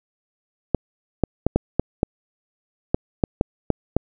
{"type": "clicks", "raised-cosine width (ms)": 2, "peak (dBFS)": -3, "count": 11, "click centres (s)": [0.747, 1.237, 1.466, 1.56, 1.796, 2.031, 2.945, 3.238, 3.411, 3.703, 3.966], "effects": []}